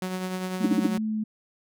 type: tone with tremolo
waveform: sawtooth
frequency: 185 Hz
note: F#3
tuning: in tune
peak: -23 dBFS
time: 0.02-0.98 s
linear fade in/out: 2 ms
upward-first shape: triangle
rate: 10 Hz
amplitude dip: 45%
type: tone with vibrato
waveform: sine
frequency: 216.6 Hz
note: A3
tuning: 27 cents flat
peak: -25 dBFS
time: 0.6-1.24 s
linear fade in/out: 10 ms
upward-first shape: triangle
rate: 2.9 Hz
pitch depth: 9 cents each way
type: tone bursts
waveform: sine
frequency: 296.1 Hz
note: D4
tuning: 14 cents sharp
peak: -17 dBFS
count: 4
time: 0.64-0.867 s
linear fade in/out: 5 ms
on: 23 ms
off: 45 ms
effects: none